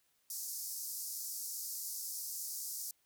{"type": "band-pass noise", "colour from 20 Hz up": "white", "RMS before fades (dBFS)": -42, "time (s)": [0.3, 2.91], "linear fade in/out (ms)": 2, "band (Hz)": [4900, 16000], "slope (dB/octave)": 48, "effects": ["white hiss -75 dBFS RMS until 3.05 s"]}